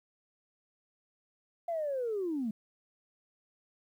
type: linear sweep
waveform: sine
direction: down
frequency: 695 to 205.3 Hz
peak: -30 dBFS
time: 1.68-2.51 s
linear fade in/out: 5 ms
effects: tanh soft clip ceiling -26 dBFS + 11-bit